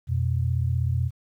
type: tone pair together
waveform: sine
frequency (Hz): 87.42 / 123.47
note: F2 / B2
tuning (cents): +2 / 0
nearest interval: tritone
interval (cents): 598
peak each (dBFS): -24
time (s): 0.07-1.11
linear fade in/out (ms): 50
effects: 10-bit